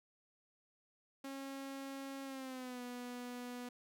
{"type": "tone with pitch glide", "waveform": "sawtooth", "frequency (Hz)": [272.5, 245.6], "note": ["C#4", "B3"], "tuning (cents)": [-29, -9], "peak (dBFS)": -40, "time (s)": [1.24, 3.69], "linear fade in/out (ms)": 5, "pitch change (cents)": -180, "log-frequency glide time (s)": [2.24, 2.82], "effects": []}